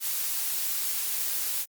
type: noise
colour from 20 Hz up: blue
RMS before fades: -29 dBFS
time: 0-1.66 s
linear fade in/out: 50 ms
effects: Opus 48 kbps